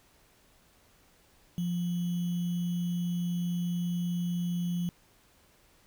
sine tone with sample-and-hold, 174.61 Hz, F3, in tune, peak -28 dBFS, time 1.58-4.89 s, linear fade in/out 0 ms, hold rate 3150 Hz, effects pink hiss -63 dBFS RMS until 5.86 s

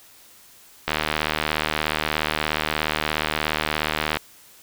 click train, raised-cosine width 0.3 ms, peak -5 dBFS, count 254, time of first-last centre 0.88-4.17 s, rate 76.9 Hz, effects white hiss -50 dBFS RMS until 4.62 s

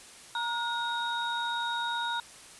sine tone cluster, 936 / 1439 / 3751 Hz, A#5 / F#6 / A#7, +7 / -49 / +10 cents, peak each -32 / -34 / -35 dBFS, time 0.35-2.2 s, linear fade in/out 2 ms, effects white hiss -50 dBFS RMS until 2.59 s + resampled to 24000 Hz

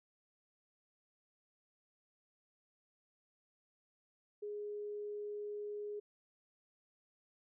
sine tone, 415.3 Hz, G#4, in tune, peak -40 dBFS, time 4.42-6 s, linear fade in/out 10 ms, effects none

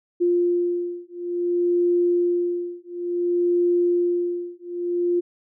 sine beating tone pair, 350 / 350.57 Hz, F4 / F4, +4 / +7 cents, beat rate 0.57 Hz, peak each -22 dBFS, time 0.2-5.21 s, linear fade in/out 20 ms, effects none

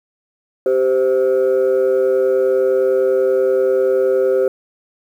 sine tone pair together, 389.6 / 520.1 Hz, G4 / C5, -11 / -10 cents, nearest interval perfect fourth, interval 501 cents, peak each -13 dBFS, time 0.66-4.48 s, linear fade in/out 2 ms, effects tanh soft clip ceiling -9 dBFS + 8-bit

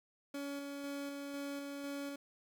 30% pulse tone with tremolo, 282 Hz, C#4, 30 cents sharp, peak -37 dBFS, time 0.34-2.16 s, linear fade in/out 5 ms, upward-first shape square, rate 2 Hz, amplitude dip 25%, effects none

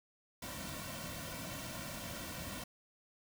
pink noise with comb filter, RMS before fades -44 dBFS, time 0.42-2.64 s, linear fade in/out 5 ms, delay 2.4 ms, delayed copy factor -0.85, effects none

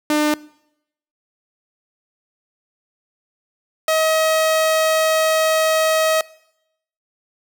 sawtooth tone pair in turn, 300.7 / 635.1 Hz, D4 / D#5, +41 / +35 cents, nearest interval octave + minor second, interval 1294 cents, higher second, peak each -11 dBFS, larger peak neither, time 0.1-0.34 / 3.88-6.21 s, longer second, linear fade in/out 2 ms, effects noise-tail reverb RT60 0.8 s tail -22 dB re dry

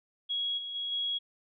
sine tone with level steps, 3319 Hz, G#7, 2 cents flat, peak -29 / -36 / -32 / -29 dBFS, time 0.29-1.19 s, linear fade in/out 20 ms, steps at 0.57 / 0.74 / 0.91 s, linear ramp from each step 20 ms, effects none

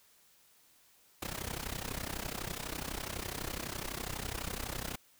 pink noise with amplitude modulation, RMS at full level -36 dBFS, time 1.22-4.96 s, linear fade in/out 5 ms, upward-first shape sine, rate 32 Hz, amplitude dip 85%, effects white hiss -65 dBFS RMS until 5.19 s

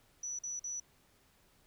sine tone bursts, 5920 Hz, F#8, in tune, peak -37 dBFS, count 3, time 0.23-0.8 s, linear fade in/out 5 ms, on 160 ms, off 45 ms, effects pink hiss -68 dBFS RMS until 1.66 s

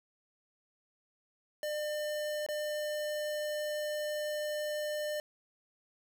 square tone with dropouts, 601 Hz, D5, 40 cents sharp, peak -34 dBFS, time 1.63-5.2 s, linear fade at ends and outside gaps 1 ms, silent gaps 2.464-2.487 s, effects none

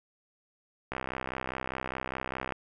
click train, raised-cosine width 0.5 ms, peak -18 dBFS, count 105, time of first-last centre 0.92-2.522 s, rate 64.9 Hz, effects none

